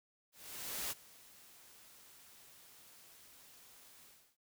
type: noise with ADSR envelope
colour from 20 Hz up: white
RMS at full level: -39 dBFS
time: 0.32-4.37 s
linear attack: 590 ms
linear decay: 27 ms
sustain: -21 dB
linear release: 320 ms
effects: none